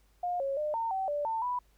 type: tone with pitch steps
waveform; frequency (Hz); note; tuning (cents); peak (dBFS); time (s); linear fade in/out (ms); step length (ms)
sine; 711 / 548 / 603 / 911 / 766 / 585 / 897 / 987; F5 / C#5 / D5 / A#5 / G5 / D5 / A5 / B5; +31 / -20 / +46 / -40 / -40 / -7 / +33 / -1; -29; 0.23-1.59; 5; 170
effects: added 50 Hz sine -63 dBFS peak until 1.77 s + pink hiss -70 dBFS RMS until 1.77 s